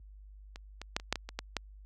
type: clicks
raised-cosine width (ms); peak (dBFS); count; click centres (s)
0.2; -27 / -24 / -12 / -29 / -11 / -18 / -24 / -17 / -14; 9; 0.559 / 0.816 / 0.965 / 0.999 / 1.126 / 1.157 / 1.29 / 1.39 / 1.567
effects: added 50 Hz sine -44 dBFS peak until 1.85 s + high-pass 60 Hz 12 dB/octave